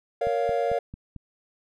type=chord; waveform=triangle; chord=Bb minor; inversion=none; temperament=just; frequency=466.2 / 559.4 / 699.2 Hz; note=Bb4 / Db5 / F5; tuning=0 / +16 / +2 cents; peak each=-25 dBFS; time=0.21-0.79 s; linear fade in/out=5 ms
type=click train; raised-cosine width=5 ms; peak=-26 dBFS; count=5; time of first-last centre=0.27-1.163 s; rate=4.48 Hz
effects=none